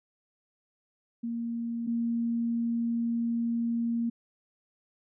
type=tone pair in turn; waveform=sine; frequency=233.1 / 233.1 Hz; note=A#3 / A#3; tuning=0 / 0 cents; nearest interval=unison; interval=0 cents; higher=neither; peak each=-30 / -26 dBFS; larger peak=second; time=1.23-1.87 / 1.87-4.1 s; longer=second; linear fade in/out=10 ms; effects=none